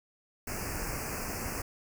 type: band-stop noise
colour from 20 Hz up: pink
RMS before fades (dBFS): -36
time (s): 0.47-1.62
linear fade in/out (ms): 5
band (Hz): 2700 to 4700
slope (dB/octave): 96
effects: none